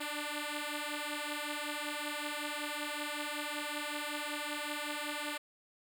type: beating tone pair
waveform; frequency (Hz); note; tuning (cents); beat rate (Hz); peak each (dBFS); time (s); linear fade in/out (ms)
5% pulse; 293.7 / 299; D4 / D4; 0 / +31; 5.3; -28; 0-5.38; 10
effects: none